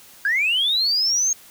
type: linear sweep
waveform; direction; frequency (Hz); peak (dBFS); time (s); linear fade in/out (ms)
sine; up; 1568 to 6540; -16; 0.25-1.33; 2
effects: tanh soft clip ceiling -13 dBFS + white hiss -47 dBFS RMS until 1.5 s

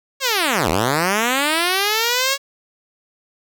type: linear two-way sweep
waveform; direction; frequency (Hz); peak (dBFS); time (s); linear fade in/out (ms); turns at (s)
5% pulse; down then up; 560 to 75.1 to 560; -5; 0.2-2.38; 50; 0.69
effects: none

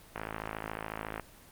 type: click train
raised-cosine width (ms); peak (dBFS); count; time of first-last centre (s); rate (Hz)
0.5; -20; 57; 0.16-1.197; 54
effects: pink hiss -55 dBFS RMS until 1.51 s + Opus 24 kbps

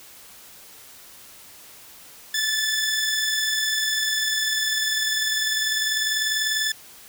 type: tone pair together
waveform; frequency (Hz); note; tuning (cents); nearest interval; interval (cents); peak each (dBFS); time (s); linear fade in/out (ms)
15% pulse; 1727.9 / 1748; A6 / A6; -32 / -12; unison; 20; -22 / -16; 2.34-6.72; 5
effects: white hiss -46 dBFS RMS until 7.08 s

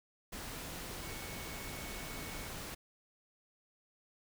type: tone in noise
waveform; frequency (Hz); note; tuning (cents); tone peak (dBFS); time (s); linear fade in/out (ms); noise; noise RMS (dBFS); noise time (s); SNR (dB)
sine; 2217; C#7; 0; -52; 1.02-2.48; 10; pink; -44; 0.32-2.75; -11
effects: none

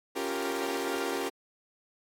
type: chord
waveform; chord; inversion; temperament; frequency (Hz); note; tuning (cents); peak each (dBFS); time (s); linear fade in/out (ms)
sawtooth; G half-diminished seventh; second; equal; 277.2 / 349.2 / 392 / 466.2; Db4 / F4 / G4 / Bb4; 0 / 0 / 0 / 0; -33 / -33 / -31 / -32; 0.15-1.3; 20
effects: AAC 48 kbps

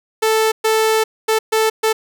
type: tone bursts at uneven times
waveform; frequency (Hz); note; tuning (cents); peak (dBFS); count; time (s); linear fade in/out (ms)
sawtooth; 440; A4; 0; -9; 5; 0.22-0.52 / 0.64-1.04 / 1.28-1.39 / 1.52-1.7 / 1.83-1.93; 10
effects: none

